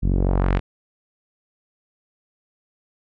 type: tone with low-pass filter sweep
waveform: sawtooth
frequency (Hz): 46.25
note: F#1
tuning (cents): 0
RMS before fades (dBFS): -19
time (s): 0.02-0.6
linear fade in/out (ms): 20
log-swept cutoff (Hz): 190 to 2900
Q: 1.2
effects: none